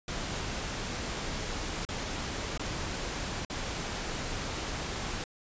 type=noise with dropouts; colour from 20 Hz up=pink; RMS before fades=-35 dBFS; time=0.08-5.24 s; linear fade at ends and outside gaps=2 ms; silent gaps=1.851-1.888 / 2.577-2.595 / 3.45-3.499 s; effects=resampled to 16000 Hz